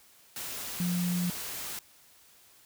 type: tone in noise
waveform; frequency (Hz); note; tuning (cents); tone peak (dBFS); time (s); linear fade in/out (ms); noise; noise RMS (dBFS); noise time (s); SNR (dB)
sine; 176.9; F3; +23; -27; 0.8-1.3; 2; white; -38; 0.36-1.79; +8
effects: white hiss -59 dBFS RMS until 2.65 s